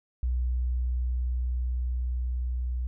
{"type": "tone with level ramp", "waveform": "sine", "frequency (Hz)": 61.74, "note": "B1", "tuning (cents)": 0, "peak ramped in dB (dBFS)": [-24, -27], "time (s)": [0.23, 2.87], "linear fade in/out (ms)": 0, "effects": []}